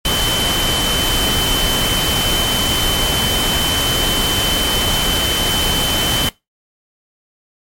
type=tone in noise; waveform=sine; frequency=3060 Hz; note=G7; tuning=42 cents flat; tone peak=-18 dBFS; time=0.05-6.29 s; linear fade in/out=2 ms; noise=pink; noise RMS=-18 dBFS; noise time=0.05-6.29 s; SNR=-3 dB; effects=noise-tail reverb RT60 0.2 s tail -21 dB re dry + MP3 64 kbps